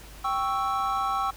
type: chord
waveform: triangle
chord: C# diminished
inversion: second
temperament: equal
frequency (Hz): 784 / 1108.7 / 1318.5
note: G5 / C#6 / E6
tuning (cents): 0 / 0 / 0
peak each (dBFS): -27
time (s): 0.24-1.31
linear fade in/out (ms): 10
effects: added 50 Hz sine -47 dBFS peak until 1.36 s + pink hiss -48 dBFS RMS until 1.36 s